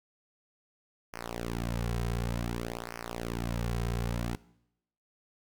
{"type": "tone with flanger", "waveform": "sawtooth", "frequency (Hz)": 58.27, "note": "A#1", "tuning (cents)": 0, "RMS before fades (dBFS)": -34, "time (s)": [1.13, 4.36], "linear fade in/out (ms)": 10, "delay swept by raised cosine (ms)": [0.26, 3.46], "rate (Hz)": 0.55, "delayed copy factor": -1, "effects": ["noise-tail reverb RT60 0.8 s tail -20 dB re dry"]}